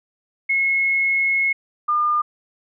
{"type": "tone pair in turn", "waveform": "sine", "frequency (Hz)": [2174, 1207.5], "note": ["C#7", "D6"], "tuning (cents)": [-34, 48], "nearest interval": "minor seventh", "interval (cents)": 1018, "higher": "first", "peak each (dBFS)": [-16, -16], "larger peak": "neither", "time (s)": [[0.49, 1.53], [1.88, 2.22]], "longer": "first", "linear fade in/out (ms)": 10, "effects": []}